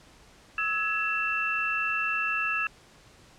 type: tone cluster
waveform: sine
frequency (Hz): 1301 / 1678 / 2679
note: E6 / G#6 / E7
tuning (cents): -23 / +17 / +27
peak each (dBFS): -31 / -31 / -28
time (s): 0.58-2.67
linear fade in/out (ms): 2
effects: pink hiss -55 dBFS RMS until 3.38 s + low-pass 8000 Hz 12 dB/octave